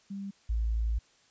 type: tone pair in turn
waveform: sine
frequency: 197.8 / 55.76 Hz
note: G3 / A1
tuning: +16 / +24 cents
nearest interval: octave + minor seventh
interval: 2192 cents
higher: first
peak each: -35 / -26 dBFS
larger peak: second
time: 0.1-0.31 / 0.49-0.99 s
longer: second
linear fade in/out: 10 ms
effects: white hiss -64 dBFS RMS until 1.3 s + resampled to 16000 Hz